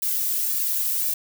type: noise with flanger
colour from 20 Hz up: violet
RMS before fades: -24 dBFS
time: 0.02-1.14 s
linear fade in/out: 5 ms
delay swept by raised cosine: 1.7 to 2.47 ms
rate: 1.9 Hz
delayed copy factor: +0.8
effects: none